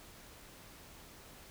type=silence; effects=pink hiss -55 dBFS RMS until 1.5 s